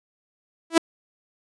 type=tone with exponential growth; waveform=sawtooth; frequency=329.6 Hz; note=E4; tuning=in tune; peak=-6 dBFS; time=0.7-0.78 s; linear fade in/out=5 ms; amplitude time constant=16 ms; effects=resampled to 24000 Hz